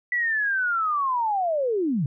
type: linear sweep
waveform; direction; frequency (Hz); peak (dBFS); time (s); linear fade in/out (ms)
sine; down; 1975.5 to 125.1; -21; 0.12-2.06; 2
effects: none